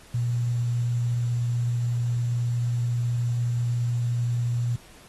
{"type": "tone with quantisation", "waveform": "sine", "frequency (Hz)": 120, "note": "B2", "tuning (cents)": -49, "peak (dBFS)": -22, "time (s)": [0.14, 4.76], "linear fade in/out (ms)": 5, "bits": 8, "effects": ["pink hiss -51 dBFS RMS until 5.08 s", "AAC 32 kbps"]}